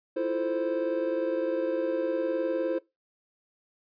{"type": "chord", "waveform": "triangle", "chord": "F major seventh", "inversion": "third", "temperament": "equal", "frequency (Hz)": [329.6, 349.2, 440, 523.3], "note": ["E4", "F4", "A4", "C5"], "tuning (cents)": [0, 0, 0, 0], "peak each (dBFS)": [-29, -33, -33, -27], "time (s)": [0.16, 2.79], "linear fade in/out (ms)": 10, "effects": ["noise-tail reverb RT60 0.2 s tail -20 dB re dry", "resampled to 11025 Hz"]}